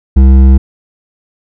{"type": "tone with hard clipping", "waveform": "sine", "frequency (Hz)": 66, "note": "C2", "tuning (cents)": 16, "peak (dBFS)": -3, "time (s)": [0.16, 0.58], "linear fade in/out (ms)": 10, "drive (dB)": 9, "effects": []}